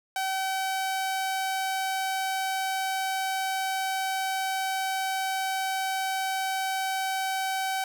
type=tone; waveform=sawtooth; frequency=765 Hz; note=G5; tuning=42 cents flat; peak=-23 dBFS; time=0.16-7.84 s; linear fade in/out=2 ms; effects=none